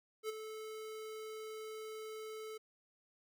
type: tone with ADSR envelope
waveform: square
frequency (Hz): 435.5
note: A4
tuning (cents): -18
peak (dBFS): -36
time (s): 0.23-2.58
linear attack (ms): 61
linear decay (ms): 19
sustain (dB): -9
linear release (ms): 11
effects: none